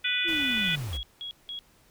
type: harmonic tone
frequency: 493.9 Hz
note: B4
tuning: in tune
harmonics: 3 / 4 / 5 / 6 / 7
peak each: -33 / -33 / -29 / -34 / -29 dBFS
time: 0.04-0.76 s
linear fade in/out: 10 ms
type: linear sweep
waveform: sine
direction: down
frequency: 352.1 to 40 Hz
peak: -31 dBFS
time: 0.24-1.04 s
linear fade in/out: 50 ms
type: noise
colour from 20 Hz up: pink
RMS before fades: -43 dBFS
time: 0.27-0.98 s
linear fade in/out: 20 ms
type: tone bursts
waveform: sine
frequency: 3322 Hz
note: G#7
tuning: in tune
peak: -34 dBFS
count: 4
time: 0.65-1.59 s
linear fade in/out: 0 ms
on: 100 ms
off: 180 ms
effects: pink hiss -61 dBFS RMS until 1.9 s